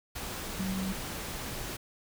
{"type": "tone in noise", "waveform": "sine", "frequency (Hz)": 190, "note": "F#3", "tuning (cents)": 46, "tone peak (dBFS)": -31, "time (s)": [0.59, 0.93], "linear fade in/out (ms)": 10, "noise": "pink", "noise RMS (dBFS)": -38, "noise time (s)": [0.15, 1.77], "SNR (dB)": 4, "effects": []}